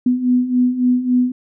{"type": "beating tone pair", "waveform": "sine", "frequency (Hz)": [246.6, 250.2], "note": ["B3", "B3"], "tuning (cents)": [-2, 23], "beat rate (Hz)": 3.6, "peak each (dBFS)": [-19, -14], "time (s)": [0.06, 1.32], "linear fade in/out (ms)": 5, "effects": []}